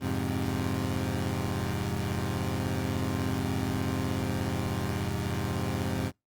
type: chord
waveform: 20% pulse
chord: F minor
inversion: none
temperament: equal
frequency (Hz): 87.31 / 103.83 / 130.81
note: F2 / Ab2 / C3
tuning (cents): 0 / 0 / 0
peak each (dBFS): -28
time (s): 0-6.12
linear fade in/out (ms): 50
effects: noise-tail reverb RT60 0.2 s tail -26 dB re dry + Opus 24 kbps